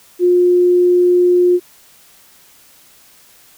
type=tone; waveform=sine; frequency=356.4 Hz; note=F4; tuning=35 cents sharp; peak=-8 dBFS; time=0.19-1.6 s; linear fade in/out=50 ms; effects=white hiss -47 dBFS RMS until 3.57 s